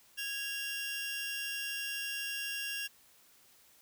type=tone pair together; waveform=sawtooth; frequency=1652 / 2776 Hz; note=G#6 / F7; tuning=-10 / -11 cents; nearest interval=major sixth; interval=899 cents; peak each=-37 / -34 dBFS; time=0.17-2.88 s; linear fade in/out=20 ms; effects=white hiss -63 dBFS RMS until 3.81 s